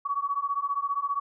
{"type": "beating tone pair", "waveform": "sine", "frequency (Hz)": [1122, 1137], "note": ["C#6", "C#6"], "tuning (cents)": [21, 44], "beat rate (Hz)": 15, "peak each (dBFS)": -29, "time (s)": [0.05, 1.2], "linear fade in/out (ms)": 10, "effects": []}